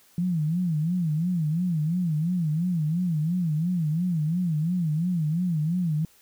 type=tone with vibrato; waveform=sine; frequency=165.9 Hz; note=E3; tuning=11 cents sharp; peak=-22 dBFS; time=0.18-6.05 s; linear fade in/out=2 ms; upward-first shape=sine; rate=2.9 Hz; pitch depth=170 cents each way; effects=white hiss -58 dBFS RMS until 6.21 s